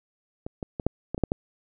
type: clicks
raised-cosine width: 2 ms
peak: -20 / -18 / -17 / -8 / -15 / -18 / -8 / -11 dBFS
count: 8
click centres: 0.465 / 0.628 / 0.798 / 0.866 / 1.146 / 1.179 / 1.237 / 1.319 s
effects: none